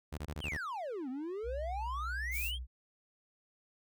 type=tone bursts; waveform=sawtooth; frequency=75 Hz; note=D2; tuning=37 cents sharp; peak=-34 dBFS; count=6; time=0.12-0.574 s; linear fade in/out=10 ms; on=59 ms; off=20 ms
type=exponential two-way sweep; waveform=triangle; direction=down then up; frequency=3344 to 246.9 to 3344 Hz; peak=-35 dBFS; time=0.4-2.59 s; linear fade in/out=50 ms; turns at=1.09 s
type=tone; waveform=sine; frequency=62.2 Hz; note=B1; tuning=13 cents sharp; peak=-38 dBFS; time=1.43-2.67 s; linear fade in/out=50 ms
type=noise; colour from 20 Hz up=violet; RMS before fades=-40 dBFS; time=2.31-2.52 s; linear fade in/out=50 ms
effects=none